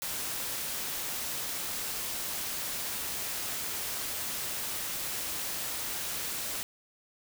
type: noise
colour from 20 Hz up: white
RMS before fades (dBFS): -35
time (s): 0.02-6.63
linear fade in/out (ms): 0
effects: none